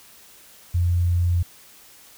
sine tone, 87.31 Hz, F2, in tune, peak -17 dBFS, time 0.74-1.43 s, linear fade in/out 10 ms, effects white hiss -49 dBFS RMS until 2.17 s

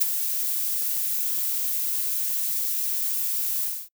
violet noise with ADSR envelope, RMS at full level -18 dBFS, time 0-3.89 s, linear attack 18 ms, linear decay 17 ms, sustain -8 dB, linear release 260 ms, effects noise-tail reverb RT60 0.1 s tail -26 dB re dry

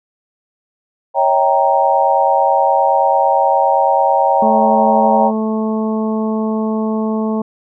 sine chord, C# diminished seventh, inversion none, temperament equal with one note detuned, 554.4 / 643.8 / 784 / 932.3 Hz, C#5 / E5 / G5 / Bb5, 0 / -41 / 0 / 0 cents, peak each -16 / -18 / -14 / -15 dBFS, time 1.14-5.32 s, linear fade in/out 50 ms
harmonic tone, 218.6 Hz, A3, 11 cents flat, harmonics 1 / 2 / 3 / 4 / 5, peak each -16 / -22 / -26 / -28 / -30 dBFS, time 4.42-7.42 s, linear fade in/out 5 ms
effects none

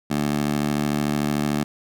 15% pulse tone with high-pass filter, 73.42 Hz, D2, in tune, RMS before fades -23 dBFS, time 0.1-1.64 s, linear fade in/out 10 ms, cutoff 200 Hz, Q 1.4, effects none

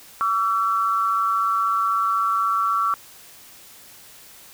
sine tone pair together, 1142 / 1341.9 Hz, D6 / E6, -49 / +30 cents, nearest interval minor third, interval 279 cents, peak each -21 dBFS, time 0.21-2.94 s, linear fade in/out 0 ms, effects white hiss -46 dBFS RMS until 4.53 s

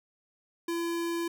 square tone, 338.4 Hz, E4, 45 cents sharp, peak -30 dBFS, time 0.68-1.28 s, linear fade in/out 5 ms, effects none

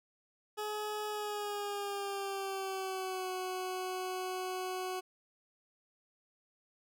20% pulse tone with pitch glide, 422.8 to 370.2 Hz, G#4 to F#4, +31 to +1 cents, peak -31 dBFS, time 0.57-5.01 s, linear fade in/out 20 ms, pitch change -230 cents, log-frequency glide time 1.08-3.3 s, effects none

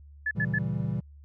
sine tone bursts, 1723 Hz, A6, 37 cents flat, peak -25 dBFS, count 3, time 0.26-0.587 s, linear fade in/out 5 ms, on 51 ms, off 87 ms
triangle chord, A# diminished seventh, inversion none, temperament equal, 116.54 / 138.59 / 164.81 / 196 Hz, A#2 / C#3 / E3 / G3, 0 / 0 / 0 / 0 cents, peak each -30 / -31 / -30 / -32 dBFS, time 0.35-1.01 s, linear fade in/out 20 ms
effects added 72 Hz sine -47 dBFS peak until 1.24 s

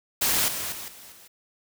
white noise with level steps, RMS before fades -23 / -31 / -37 / -46 / -50 dBFS, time 0.21-1.28 s, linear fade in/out 10 ms, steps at 0.48 / 0.72 / 0.88 / 1.12 s, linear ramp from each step 2 ms, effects none

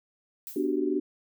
violet noise with exponential decay, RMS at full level -37 dBFS, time 0.47-0.79 s, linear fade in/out 0 ms, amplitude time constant 69 ms
sine chord, G major seventh, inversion first, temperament equal, 246.9 / 293.7 / 370 / 392 Hz, B3 / D4 / F#4 / G4, 0 / 0 / 0 / 0 cents, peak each -34 / -28 / -29 / -32 dBFS, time 0.56-1 s, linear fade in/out 5 ms
effects none

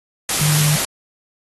sine tone in noise, 151.2 Hz, D#3, 49 cents flat, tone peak -15 dBFS, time 0.41-0.76 s, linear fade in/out 2 ms, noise white, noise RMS -19 dBFS, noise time 0.29-0.85 s, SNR +1 dB, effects AAC 32 kbps

